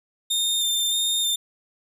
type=tone with vibrato; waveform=sawtooth; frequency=3623 Hz; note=A7; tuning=50 cents sharp; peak=-18 dBFS; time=0.3-1.36 s; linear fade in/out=10 ms; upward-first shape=square; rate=1.6 Hz; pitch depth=15 cents each way; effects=none